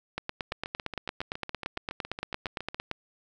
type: two click trains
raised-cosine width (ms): 0.3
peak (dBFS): -15 / -20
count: 25 / 17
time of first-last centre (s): 0.18-2.913 / 0.52-2.745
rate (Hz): 8.78 / 7.19
effects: none